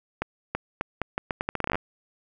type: accelerating click train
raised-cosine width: 0.5 ms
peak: -11 dBFS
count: 17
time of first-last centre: 0.22-1.755 s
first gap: 330 ms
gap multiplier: 0.79
effects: none